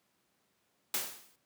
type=noise with exponential decay; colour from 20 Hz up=white; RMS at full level=-30 dBFS; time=0.94-1.36 s; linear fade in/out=2 ms; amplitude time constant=90 ms; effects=pink hiss -75 dBFS RMS until 1.45 s + high-pass 150 Hz 12 dB/octave